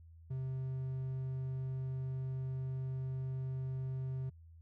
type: tone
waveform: triangle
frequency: 131.1 Hz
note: C3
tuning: 4 cents sharp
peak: -34 dBFS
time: 0.3-4.3 s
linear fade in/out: 10 ms
effects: added 82 Hz sine -54 dBFS peak until 4.61 s